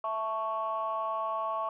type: chord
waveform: sine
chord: A major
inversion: second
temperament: equal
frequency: 659.3 / 880 / 1108.7 Hz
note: E5 / A5 / C#6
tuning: 0 / 0 / 0 cents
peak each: -34 / -36 / -31 dBFS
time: 0.04-1.69 s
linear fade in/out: 2 ms
effects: tanh soft clip ceiling -23 dBFS